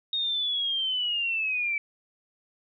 sine linear sweep, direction down, 3729 to 2300 Hz, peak -25 dBFS, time 0.13-1.78 s, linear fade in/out 2 ms, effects none

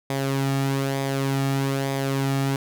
sawtooth tone with flanger, 136.5 Hz, C#3, 26 cents flat, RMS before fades -24 dBFS, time 0.1-2.56 s, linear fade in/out 2 ms, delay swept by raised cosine 0.7 to 2 ms, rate 1.1 Hz, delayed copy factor -0.5, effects none

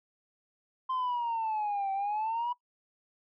sine exponential two-way sweep, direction down then up, 1046.5 to 773 to 981 Hz, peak -27 dBFS, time 0.89-2.53 s, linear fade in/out 10 ms, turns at 1.92 s, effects noise-tail reverb RT60 0.1 s tail -21 dB re dry + tanh soft clip ceiling -27 dBFS

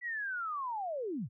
sine linear sweep, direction down, 1975.5 to 89.9 Hz, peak -34 dBFS, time 0.01-1.29 s, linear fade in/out 50 ms, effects none

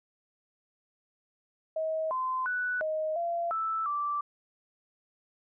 sine tone with pitch steps, 636 / 1031 / 1483 / 625 / 684 / 1318 / 1168 Hz, D#5 / C6 / F#6 / D#5 / F5 / E6 / D6, +38 / -26 / +4 / +8 / -36 / -1 / -10 cents, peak -28 dBFS, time 1.76-4.21 s, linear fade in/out 5 ms, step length 350 ms, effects none

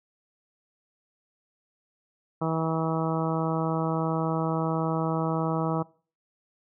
harmonic tone, 161.5 Hz, E3, 35 cents flat, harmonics 1 / 2 / 3 / 4 / 5 / 6 / 7 / 8, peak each -28 / -31 / -33 / -34 / -35 / -36 / -36 / -37 dBFS, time 2.41-5.83 s, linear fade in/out 10 ms, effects noise-tail reverb RT60 0.4 s tail -22 dB re dry

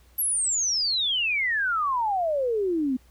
sine exponential sweep, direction down, 11840 to 246.9 Hz, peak -22 dBFS, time 0.18-2.97 s, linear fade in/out 10 ms, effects added 60 Hz sine -54 dBFS peak until 3.1 s + pink hiss -61 dBFS RMS until 3.1 s

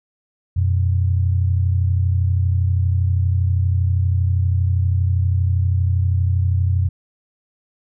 sine tone pair together, 89.7 / 122.24 Hz, F2 / B2, +47 / -17 cents, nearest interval perfect fourth, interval 536 cents, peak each -15 / -22 dBFS, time 0.56-6.89 s, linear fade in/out 10 ms, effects none

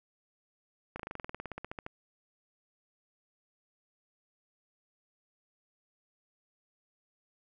slowing click train, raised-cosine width 0.5 ms, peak -24 dBFS, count 18, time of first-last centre 0.96-1.864 s, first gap 35 ms, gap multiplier 1.05, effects none

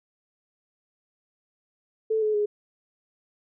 sine tone with pitch steps, 440 / 428 / 416.3 Hz, A4 / A4 / G#4, 0 / -48 / +4 cents, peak -21 dBFS, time 2.1-2.46 s, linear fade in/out 10 ms, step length 120 ms, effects none

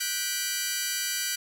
10% pulse chord, G major seventh, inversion third, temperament just, 1470 / 1568 / 1960 / 2352 Hz, F#6 / G6 / B6 / D7, -12 / 0 / -14 / +2 cents, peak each -26 dBFS, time 0-1.36 s, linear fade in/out 10 ms, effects none

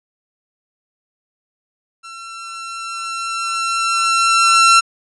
sawtooth tone with level ramp, 1351 Hz, E6, 42 cents sharp, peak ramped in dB -29 to -3 dBFS, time 2.03-4.81 s, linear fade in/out 20 ms, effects resampled to 22050 Hz

